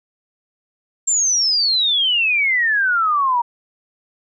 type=exponential sweep; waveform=sine; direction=down; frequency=7459 to 932.3 Hz; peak=-14 dBFS; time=1.07-3.42 s; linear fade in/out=10 ms; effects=none